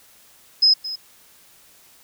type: tone with echo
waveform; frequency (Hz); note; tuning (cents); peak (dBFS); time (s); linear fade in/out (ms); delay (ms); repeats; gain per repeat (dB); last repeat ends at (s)
sine; 5090; D#8; +39; -11; 0.62-0.74; 10; 220; 1; -15; 0.96
effects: white hiss -52 dBFS RMS until 2.03 s